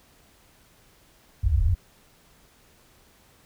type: low-pass noise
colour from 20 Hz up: white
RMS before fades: -21 dBFS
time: 1.43-1.75 s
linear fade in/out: 10 ms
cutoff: 100 Hz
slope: 96 dB/octave
effects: pink hiss -58 dBFS RMS until 3.45 s